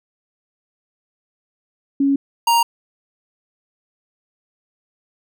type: tone pair in turn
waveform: sine / square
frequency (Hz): 277.2 / 934.6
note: C#4 / A#5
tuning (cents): 0 / +4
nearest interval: octave + major sixth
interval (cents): 2104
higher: second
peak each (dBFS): -13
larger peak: neither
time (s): 2-2.16 / 2.47-2.63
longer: neither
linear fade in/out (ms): 5
effects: none